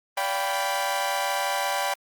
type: chord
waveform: sawtooth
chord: G dominant seventh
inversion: second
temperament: equal with one note detuned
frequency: 574.6 / 698.5 / 784 / 987.8 Hz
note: D5 / F5 / G5 / B5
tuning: -38 / 0 / 0 / 0 cents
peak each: -27 / -30 / -24 / -26 dBFS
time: 0.17-1.94 s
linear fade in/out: 5 ms
effects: Opus 32 kbps